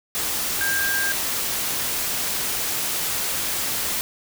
sine tone in noise, 1600 Hz, G6, 35 cents sharp, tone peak -22 dBFS, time 0.61-1.12 s, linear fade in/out 0 ms, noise white, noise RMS -25 dBFS, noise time 0.15-4.01 s, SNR 0 dB, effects none

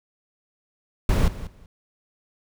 brown noise with echo, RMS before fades -18 dBFS, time 1.09-1.28 s, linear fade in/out 2 ms, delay 190 ms, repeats 2, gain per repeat -15 dB, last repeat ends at 1.66 s, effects none

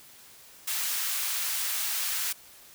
white high-pass noise, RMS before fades -30 dBFS, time 0.67-2.33 s, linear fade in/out 10 ms, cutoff 1200 Hz, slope 12 dB/octave, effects white hiss -52 dBFS RMS until 2.74 s

